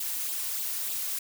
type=noise with flanger; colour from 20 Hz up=blue; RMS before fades=-32 dBFS; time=0-1.19 s; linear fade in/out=5 ms; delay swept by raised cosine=0.24 to 2.84 ms; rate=3.3 Hz; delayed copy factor=+0.65; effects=none